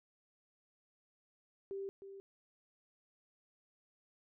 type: tone with echo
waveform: sine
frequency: 392 Hz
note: G4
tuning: in tune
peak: -39 dBFS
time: 1.71-1.89 s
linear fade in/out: 0 ms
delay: 310 ms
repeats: 1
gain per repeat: -9 dB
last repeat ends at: 2.2 s
effects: none